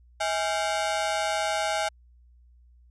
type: ring-modulated tone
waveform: sawtooth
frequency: 733 Hz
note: F#5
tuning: 16 cents flat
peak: -18 dBFS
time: 0.2-1.89 s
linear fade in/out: 10 ms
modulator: 90 Hz
effects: added 60 Hz sine -53 dBFS peak until 2.9 s + resampled to 22050 Hz